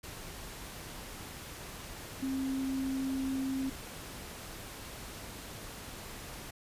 sine tone in noise, 266.4 Hz, C4, 31 cents sharp, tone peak -31 dBFS, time 2.22-3.7 s, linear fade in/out 10 ms, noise pink, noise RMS -45 dBFS, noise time 0.03-6.51 s, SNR +11 dB, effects resampled to 32000 Hz

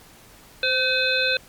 harmonic tone with a mistuned harmonic, 510 Hz, C5, 44 cents flat, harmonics 1 / 3 / 5 / 7 / 8, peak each -26 / -24 / -24 / -26 / -26 dBFS, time 0.63-1.37 s, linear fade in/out 2 ms, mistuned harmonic 1, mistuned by +29 cents, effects pink hiss -49 dBFS RMS until 1.48 s + MP3 96 kbps

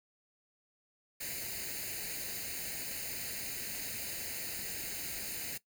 white noise with comb filter, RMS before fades -40 dBFS, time 1.2-5.58 s, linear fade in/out 10 ms, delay 0.44 ms, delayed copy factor +0.75, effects noise-tail reverb RT60 0.1 s tail -17 dB re dry

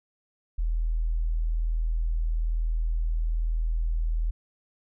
sine tone, 40.56 Hz, E1, 27 cents flat, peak -23 dBFS, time 0.58-4.31 s, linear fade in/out 10 ms, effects none

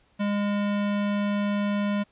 square tone, 204.2 Hz, G#3, 29 cents flat, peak -24 dBFS, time 0.19-2.04 s, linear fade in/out 20 ms, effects pink hiss -64 dBFS RMS until 2.11 s + resampled to 8000 Hz

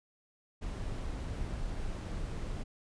brown noise, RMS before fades -37 dBFS, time 0.61-2.64 s, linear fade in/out 20 ms, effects resampled to 22050 Hz

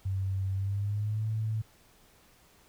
sine tone with pitch glide, 96 to 109.64 Hz, G2 to A2, -36 to -6 cents, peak -28 dBFS, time 0.05-1.62 s, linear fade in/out 10 ms, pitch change +230 cents, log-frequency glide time 0.53-1.27 s, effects pink hiss -61 dBFS RMS until 2.68 s

